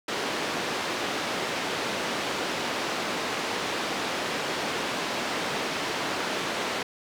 pink band-pass noise, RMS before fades -30 dBFS, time 0.08-6.83 s, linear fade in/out 5 ms, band 290 to 4600 Hz, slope 12 dB/octave, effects none

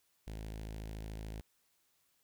sawtooth tone with notch filter, 53.7 Hz, A1, 41 cents flat, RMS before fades -44 dBFS, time 0.27-1.41 s, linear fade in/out 0 ms, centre 1200 Hz, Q 1.5, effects white hiss -75 dBFS RMS until 2.23 s

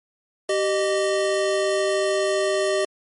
square tone pair together, 386.8 / 614 Hz, G4 / D#5, -23 / -23 cents, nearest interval minor sixth, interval 800 cents, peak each -23 dBFS, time 0.49-2.85 s, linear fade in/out 5 ms, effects MP3 48 kbps

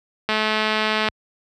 click train, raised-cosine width 0.3 ms, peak -5 dBFS, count 173, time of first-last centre 0.29-1.086 s, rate 216 Hz, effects high-pass 60 Hz 12 dB/octave

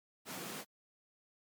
pink high-pass noise, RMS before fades -44 dBFS, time 0.25-0.65 s, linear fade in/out 50 ms, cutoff 160 Hz, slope 24 dB/octave, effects MP3 96 kbps

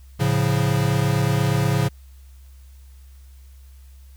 square chord, A augmented, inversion none, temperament equal, 110 / 138.59 / 174.61 Hz, A2 / C#3 / E#3, 0 / 0 / 0 cents, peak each -23 / -21 / -26 dBFS, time 0.19-1.89 s, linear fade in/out 20 ms, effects added 66 Hz sine -42 dBFS peak until 4.16 s + white hiss -59 dBFS RMS until 4.16 s

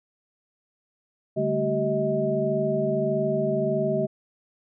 sine tone cluster, 146 / 199.5 / 221.1 / 384.2 / 632 Hz, D3 / G3 / A3 / G4 / D#5, -10 / +31 / +9 / -35 / +27 cents, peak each -30 / -32 / -30 / -27 / -25 dBFS, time 1.36-4.07 s, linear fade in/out 20 ms, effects none

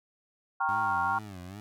sine chord, G half-diminished seventh, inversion none, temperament equal with one note detuned, 784 / 932.3 / 1094.1 / 1396.9 Hz, G5 / Bb5 / Db6 / F6, 0 / 0 / -23 / 0 cents, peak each -31 dBFS, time 0.6-1.19 s, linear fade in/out 10 ms
20% pulse tone with vibrato, 97.6 Hz, G2, 7 cents flat, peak -36 dBFS, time 0.69-1.6 s, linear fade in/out 0 ms, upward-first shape sine, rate 2.4 Hz, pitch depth 170 cents each way
effects none

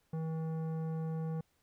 sine tone with tanh clipping, 160.6 Hz, E3, 45 cents flat, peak -36 dBFS, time 0.13-1.41 s, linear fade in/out 5 ms, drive 13 dB, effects pink hiss -75 dBFS RMS until 1.62 s

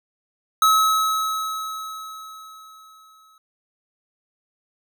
square tone with exponential decay, 1287 Hz, E6, 42 cents flat, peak -13 dBFS, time 0.62-3.38 s, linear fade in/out 2 ms, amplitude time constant 600 ms, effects none

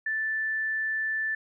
sine tone, 1760 Hz, A6, in tune, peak -26 dBFS, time 0.06-1.35 s, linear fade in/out 5 ms, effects none

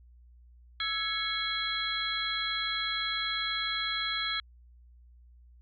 sine tone cluster, 1318 / 1674 / 2194 / 3315 / 4064 Hz, E6 / G#6 / C#7 / G#7 / B7, -1 / +13 / -18 / -4 / +49 cents, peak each -37 / -38 / -37 / -33 / -36 dBFS, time 0.8-4.4 s, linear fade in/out 2 ms, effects added 60 Hz sine -53 dBFS peak until 5.61 s

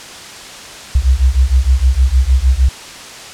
sine beating tone pair, 61.74 / 68.24 Hz, B1 / C#2, 0 / -27 cents, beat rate 6.5 Hz, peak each -11 dBFS, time 0.95-2.69 s, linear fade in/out 5 ms, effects white hiss -31 dBFS RMS until 3.33 s + low-pass 7000 Hz 12 dB/octave

